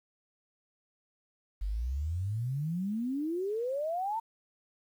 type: exponential sweep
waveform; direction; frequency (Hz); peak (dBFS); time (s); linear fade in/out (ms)
sine; up; 46.25 to 926; -30; 1.61-4.2; 10
effects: 10-bit